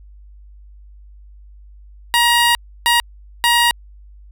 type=tone bursts at uneven times; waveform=15% pulse; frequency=948 Hz; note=A#5; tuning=29 cents sharp; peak=-5 dBFS; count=3; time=2.14-2.55 / 2.86-3 / 3.44-3.71 s; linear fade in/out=0 ms; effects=added 50 Hz sine -39 dBFS peak until 4.31 s